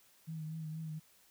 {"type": "tone with vibrato", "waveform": "sine", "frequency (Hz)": 158.1, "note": "D#3", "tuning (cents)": 28, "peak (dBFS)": -39, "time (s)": [0.27, 1], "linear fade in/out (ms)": 20, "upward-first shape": "triangle", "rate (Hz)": 4.2, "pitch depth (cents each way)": 44, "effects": ["white hiss -66 dBFS RMS until 1.3 s"]}